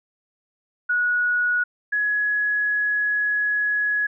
sine tone pair in turn, 1460 / 1681.6 Hz, F#6 / G#6, -24 / +21 cents, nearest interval major second, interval 245 cents, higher second, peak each -18 / -19 dBFS, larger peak first, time 0.89-1.64 / 1.92-4.07 s, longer second, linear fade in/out 10 ms, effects none

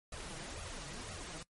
pink noise with flanger, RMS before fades -45 dBFS, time 0.12-1.43 s, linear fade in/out 5 ms, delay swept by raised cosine 1.5 to 6.3 ms, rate 2 Hz, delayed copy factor +0.7, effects noise-tail reverb RT60 0.1 s tail -21 dB re dry + MP3 48 kbps

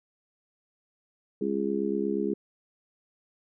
harmonic tone, 68.4 Hz, C#2, 23 cents flat, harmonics 3 / 4 / 5 / 6, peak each -31 / -33 / -31 / -30 dBFS, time 1.41-2.34 s, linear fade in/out 5 ms, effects none

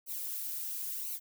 violet noise with flanger, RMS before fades -38 dBFS, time 0.06-1.2 s, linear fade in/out 50 ms, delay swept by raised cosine 0.57 to 3.57 ms, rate 0.97 Hz, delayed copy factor -0.7, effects none

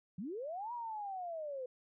sine linear two-way sweep, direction up then down, 160 to 975 to 494.4 Hz, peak -39 dBFS, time 0.18-1.66 s, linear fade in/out 5 ms, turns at 0.73 s, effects none

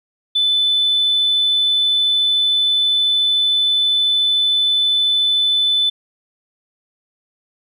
sine tone, 3507 Hz, A7, 6 cents flat, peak -12 dBFS, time 0.35-5.9 s, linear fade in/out 10 ms, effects tanh soft clip ceiling -8 dBFS + 9-bit

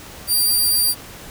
10% pulse tone, 4723 Hz, D8, 9 cents sharp, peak -8 dBFS, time 0.27-0.95 s, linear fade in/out 50 ms, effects pink hiss -38 dBFS RMS until 1.3 s

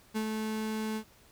35% pulse tone with ADSR envelope, 217.7 Hz, A3, 18 cents flat, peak -27 dBFS, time 0.14-1.04 s, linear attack 26 ms, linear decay 78 ms, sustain -3 dB, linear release 75 ms, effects pink hiss -60 dBFS RMS until 1.31 s

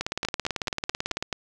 two click trains, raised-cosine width 0.2 ms, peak -10 / -10 dBFS, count 6 / 23, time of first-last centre 0.25-1.328 / 0.01-1.225 s, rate 4.64 / 18.1 Hz, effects none

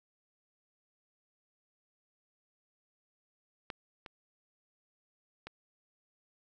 clicks, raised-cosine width 0.3 ms, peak -22 / -29 / -27 dBFS, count 3, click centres 3.702 / 4.062 / 5.47 s, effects none

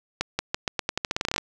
accelerating click train, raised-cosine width 0.2 ms, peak -7 dBFS, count 17, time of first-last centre 0.21-1.381 s, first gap 180 ms, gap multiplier 0.86, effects none

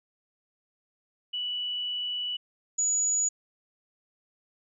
sine tone pair in turn, 2956 / 6858 Hz, F#7 / A8, -2 / -45 cents, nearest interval octave + minor third, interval 1457 cents, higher second, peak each -29 / -23 dBFS, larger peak second, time 1.33-2.37 / 2.78-3.29 s, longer first, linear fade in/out 10 ms, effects none

